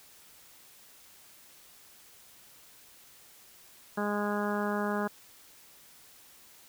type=harmonic tone; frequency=206.4 Hz; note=G#3; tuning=10 cents flat; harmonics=1 / 2 / 3 / 4 / 5 / 6 / 7 / 8; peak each=-32 / -35 / -37 / -38 / -39 / -40 / -40 / -41 dBFS; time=3.97-5.08 s; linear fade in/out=10 ms; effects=white hiss -56 dBFS RMS until 6.68 s